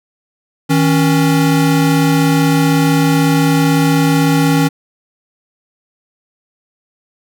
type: tone pair together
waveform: square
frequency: 158.7 / 276.5 Hz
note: D#3 / C#4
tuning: +35 / -4 cents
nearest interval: minor seventh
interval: 961 cents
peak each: -13 dBFS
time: 0.69-4.69 s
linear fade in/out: 20 ms
effects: none